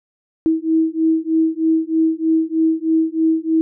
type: beating tone pair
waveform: sine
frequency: 320.3 / 323.5 Hz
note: E4 / E4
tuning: -50 / -32 cents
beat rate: 3.2 Hz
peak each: -17 dBFS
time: 0.46-3.61 s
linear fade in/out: 0 ms
effects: none